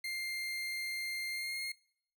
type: tone with pitch glide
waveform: 30% pulse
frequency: 2107 to 2136 Hz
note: C7 to C7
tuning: +12 to +35 cents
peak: -34 dBFS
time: 0.04-1.72 s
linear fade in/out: 5 ms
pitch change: +23 cents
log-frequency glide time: 1.3-1.58 s
effects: noise-tail reverb RT60 0.7 s tail -23 dB re dry